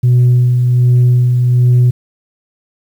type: tone with tremolo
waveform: sine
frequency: 123.6 Hz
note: B2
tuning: 2 cents sharp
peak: -3 dBFS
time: 0.03-1.91 s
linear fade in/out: 10 ms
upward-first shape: sine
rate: 1.3 Hz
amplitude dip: 40%
effects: tanh soft clip ceiling -4 dBFS + 7-bit

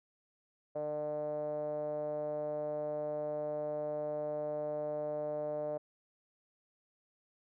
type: tone with low-pass filter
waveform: 5% pulse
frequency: 150 Hz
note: D3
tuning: 37 cents sharp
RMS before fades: -37 dBFS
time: 0.75-5.78 s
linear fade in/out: 10 ms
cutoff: 580 Hz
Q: 7.2
effects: none

